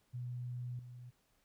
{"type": "tone with level steps", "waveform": "sine", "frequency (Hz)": 123.1, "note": "B2", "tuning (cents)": -5, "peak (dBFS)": [-39, -48], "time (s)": [0.13, 1.11], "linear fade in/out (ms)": 20, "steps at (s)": 0.79, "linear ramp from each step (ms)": 2, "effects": ["pink hiss -75 dBFS RMS until 1.44 s"]}